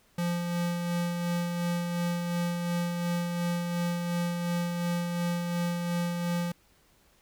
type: tone with tremolo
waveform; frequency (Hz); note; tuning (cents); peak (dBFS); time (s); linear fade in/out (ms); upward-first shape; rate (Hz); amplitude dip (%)
square; 173.4; F3; -12; -27; 0.18-6.52; 5; sine; 2.8; 35
effects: pink hiss -64 dBFS RMS until 7.21 s